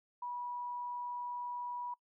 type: tone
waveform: sine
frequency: 974 Hz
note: B5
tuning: 24 cents flat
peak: -38 dBFS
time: 0.22-1.94 s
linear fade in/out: 5 ms
effects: noise-tail reverb RT60 0.1 s tail -23 dB re dry